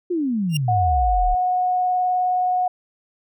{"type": "exponential sweep", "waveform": "sine", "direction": "down", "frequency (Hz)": [370, 32.7], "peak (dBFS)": -19, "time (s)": [0.1, 1.35], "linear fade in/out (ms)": 10}
{"type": "tone with exponential growth", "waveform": "sawtooth", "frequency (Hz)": 2794, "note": "F7", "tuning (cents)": 0, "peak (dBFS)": -17, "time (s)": [0.49, 0.57], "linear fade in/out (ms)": 5, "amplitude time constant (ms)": 17}
{"type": "tone with vibrato", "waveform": "sine", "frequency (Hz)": 730, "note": "F#5", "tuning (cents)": -24, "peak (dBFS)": -17, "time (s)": [0.68, 2.68], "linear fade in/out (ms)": 5, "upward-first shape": "triangle", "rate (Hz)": 19, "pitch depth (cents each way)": 10}
{"effects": []}